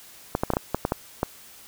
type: clicks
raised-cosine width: 1 ms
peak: -8 dBFS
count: 9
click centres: 0.351 / 0.435 / 0.503 / 0.536 / 0.569 / 0.746 / 0.851 / 0.921 / 1.231 s
effects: white hiss -48 dBFS RMS until 1.67 s